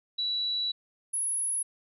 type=tone pair in turn; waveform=sine; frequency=3931 / 10513 Hz; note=B7 / E9; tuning=-9 / -6 cents; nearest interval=octave + perfect fourth; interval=1703 cents; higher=second; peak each=-27 dBFS; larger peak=neither; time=0.18-0.72 / 1.13-1.63 s; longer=first; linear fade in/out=10 ms; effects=none